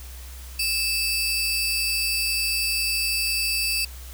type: tone pair together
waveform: sawtooth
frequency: 2626 / 4684 Hz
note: E7 / D8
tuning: -7 / -5 cents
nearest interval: minor seventh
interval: 1002 cents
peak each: -22 dBFS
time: 0.59-3.85 s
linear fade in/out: 5 ms
effects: added 63 Hz sine -37 dBFS peak until 4.13 s + white hiss -45 dBFS RMS until 4.13 s